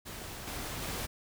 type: noise with level steps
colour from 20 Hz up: pink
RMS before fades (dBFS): -43 / -39 / -37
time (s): 0.05-1.07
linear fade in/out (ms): 20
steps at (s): 0.47 / 0.82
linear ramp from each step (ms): 5
effects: none